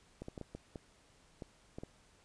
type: clicks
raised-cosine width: 2 ms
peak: -30 dBFS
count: 9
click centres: 0.22 / 0.284 / 0.378 / 0.413 / 0.55 / 0.758 / 1.422 / 1.785 / 1.835 s
effects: pink hiss -66 dBFS RMS until 2.24 s + resampled to 22050 Hz